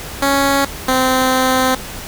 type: tone pair in turn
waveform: 10% pulse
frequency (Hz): 277.2 / 258.9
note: C#4 / C4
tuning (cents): 0 / -18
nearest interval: minor second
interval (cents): 118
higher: first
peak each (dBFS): -4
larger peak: neither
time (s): 0.22-0.65 / 0.88-1.75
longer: second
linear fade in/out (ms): 5
effects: pink hiss -29 dBFS RMS until 2.07 s